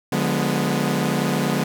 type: chord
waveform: sawtooth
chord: D diminished seventh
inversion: none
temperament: equal with one note detuned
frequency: 146.83 / 178.7 / 207.7 / 246.9 Hz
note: D3 / F3 / Ab3 / Cb4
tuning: 0 / +40 / 0 / 0 cents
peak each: -21 dBFS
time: 0.12-1.64 s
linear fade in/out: 5 ms
effects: none